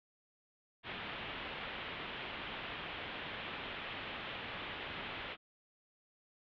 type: low-pass noise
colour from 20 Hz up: white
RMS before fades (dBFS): -44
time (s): 0.83-5.37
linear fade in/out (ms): 50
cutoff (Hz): 3400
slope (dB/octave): 48
effects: none